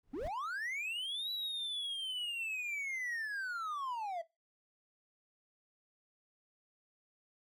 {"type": "noise with exponential growth", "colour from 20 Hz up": "brown", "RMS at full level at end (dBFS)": -39, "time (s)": [0.03, 0.28], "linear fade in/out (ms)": 5, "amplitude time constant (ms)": 54}
{"type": "linear two-way sweep", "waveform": "triangle", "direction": "up then down", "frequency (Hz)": [233.1, 3951, 645], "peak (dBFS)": -35, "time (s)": [0.13, 4.22], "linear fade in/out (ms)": 10, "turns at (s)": 1.31}
{"effects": ["noise-tail reverb RT60 0.2 s tail -17 dB re dry"]}